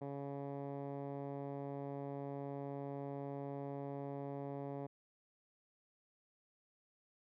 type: tone with low-pass filter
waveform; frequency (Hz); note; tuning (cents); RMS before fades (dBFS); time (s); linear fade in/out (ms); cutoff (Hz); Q
10% pulse; 140.3; C#3; +21; -44; 0.01-4.87; 10; 750; 0.81
effects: none